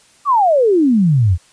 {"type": "exponential sweep", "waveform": "sine", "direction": "down", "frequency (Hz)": [1200, 80.7], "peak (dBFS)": -9, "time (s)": [0.25, 1.38], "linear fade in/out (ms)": 50, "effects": ["white hiss -50 dBFS RMS until 1.52 s", "resampled to 22050 Hz"]}